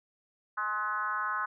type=tone with frequency modulation; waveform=sine; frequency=1271 Hz; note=D#6; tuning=36 cents sharp; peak=-29 dBFS; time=0.57-1.46 s; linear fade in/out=10 ms; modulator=217 Hz; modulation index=1.4; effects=none